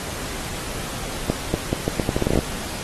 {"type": "accelerating click train", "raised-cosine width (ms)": 2, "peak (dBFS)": -6, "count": 14, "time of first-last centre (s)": [1.3, 2.39], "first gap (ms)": 240, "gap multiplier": 0.79, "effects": ["pink hiss -31 dBFS RMS until 2.83 s", "AAC 32 kbps"]}